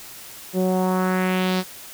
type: tone with low-pass filter sweep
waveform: sawtooth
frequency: 185 Hz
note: F#3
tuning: in tune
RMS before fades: -21 dBFS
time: 0.53-1.64 s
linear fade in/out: 50 ms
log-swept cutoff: 450 to 5100 Hz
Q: 2
effects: white hiss -40 dBFS RMS until 1.93 s